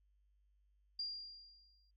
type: tone with exponential decay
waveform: sine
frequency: 4786 Hz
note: D8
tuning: 32 cents sharp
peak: -37 dBFS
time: 0.99-1.91 s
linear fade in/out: 5 ms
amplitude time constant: 200 ms
effects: added 50 Hz sine -70 dBFS peak until 1.96 s + AAC 64 kbps